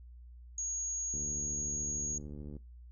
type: tone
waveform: sine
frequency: 6630 Hz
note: G#8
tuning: 4 cents flat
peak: -34 dBFS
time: 0.58-2.18 s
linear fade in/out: 2 ms
type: click train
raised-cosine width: 3 ms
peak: -33 dBFS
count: 106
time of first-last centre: 1.14-2.567 s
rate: 73.6 Hz
effects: noise-tail reverb RT60 0.2 s tail -20 dB re dry + added 60 Hz sine -49 dBFS peak until 2.91 s